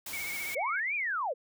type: noise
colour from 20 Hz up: white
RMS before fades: -40 dBFS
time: 0.06-0.55 s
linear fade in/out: 5 ms
type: tone with vibrato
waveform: sine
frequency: 2217 Hz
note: C#7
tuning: in tune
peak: -35 dBFS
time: 0.13-0.8 s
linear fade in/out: 2 ms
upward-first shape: sine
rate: 15 Hz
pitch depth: 56 cents each way
type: linear two-way sweep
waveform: sine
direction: up then down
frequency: 441 to 2473 to 441 Hz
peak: -29 dBFS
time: 0.55-1.34 s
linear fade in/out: 20 ms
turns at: 0.95 s
effects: none